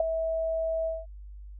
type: tone with ADSR envelope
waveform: sine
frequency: 650 Hz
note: E5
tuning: 24 cents flat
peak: -17 dBFS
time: 0-1.06 s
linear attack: 4 ms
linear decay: 9 ms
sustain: -9 dB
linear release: 200 ms
effects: added 50 Hz sine -41 dBFS peak until 1.59 s